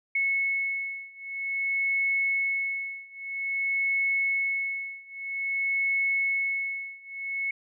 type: beating tone pair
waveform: sine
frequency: 2197 / 2197.51 Hz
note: C#7 / C#7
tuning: -16 / -16 cents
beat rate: 0.51 Hz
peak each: -29 / -28 dBFS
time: 0.15-7.51 s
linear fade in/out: 5 ms
effects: none